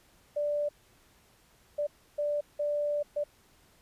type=tone bursts at uneven times; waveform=sine; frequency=587.3 Hz; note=D5; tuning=in tune; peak=-27 dBFS; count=5; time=0.36-0.69 / 1.78-1.87 / 2.18-2.41 / 2.59-3.03 / 3.16-3.24 s; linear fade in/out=10 ms; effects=pink hiss -63 dBFS RMS until 3.81 s + resampled to 32000 Hz